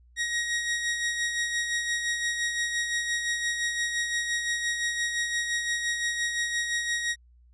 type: tone with tremolo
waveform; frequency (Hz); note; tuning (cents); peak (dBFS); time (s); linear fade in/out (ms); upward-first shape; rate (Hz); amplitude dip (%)
sawtooth; 1888; A#6; +22; -21; 0.16-7.16; 50; sine; 5.8; 45
effects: added 60 Hz sine -54 dBFS peak until 7.53 s + resampled to 22050 Hz